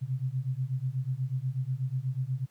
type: beating tone pair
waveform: sine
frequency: 126.1 / 134.3 Hz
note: B2 / C3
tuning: +36 / +46 cents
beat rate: 8.2 Hz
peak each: -31 dBFS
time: 0.01-2.46 s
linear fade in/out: 20 ms
effects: pink hiss -67 dBFS RMS until 2.5 s + high-pass 80 Hz 12 dB/octave